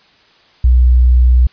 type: tone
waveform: sine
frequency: 61.74 Hz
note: B1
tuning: in tune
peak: -5 dBFS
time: 0.64-1.47 s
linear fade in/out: 5 ms
effects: white hiss -49 dBFS RMS until 1.52 s + resampled to 11025 Hz